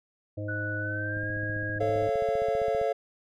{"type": "harmonic tone", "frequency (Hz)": 103.83, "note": "G#2", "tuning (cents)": 0, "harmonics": [1, 3, 5, 6], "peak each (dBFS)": [-33, -38, -40, -41], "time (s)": [0.37, 2.08], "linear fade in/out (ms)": 10}
{"type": "tone with pitch glide", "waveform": "sine", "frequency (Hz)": [1480, 1642.2], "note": ["F#6", "G#6"], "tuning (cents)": [0, -20], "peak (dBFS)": -32, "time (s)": [0.48, 1.79], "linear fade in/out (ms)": 10, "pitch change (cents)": 180, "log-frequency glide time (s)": [0.79, 1.31]}
{"type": "click train", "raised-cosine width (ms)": 5, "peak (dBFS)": -31, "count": 26, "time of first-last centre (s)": [1.17, 2.815], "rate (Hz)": 15.2}
{"type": "chord", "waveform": "triangle", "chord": "A augmented", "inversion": "none", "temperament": "just", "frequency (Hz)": [440, 550, 687.5], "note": ["A4", "C#5", "E#5"], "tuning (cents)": [0, -14, -27], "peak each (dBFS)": -27, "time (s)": [1.8, 2.93], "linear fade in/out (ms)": 10}
{"effects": []}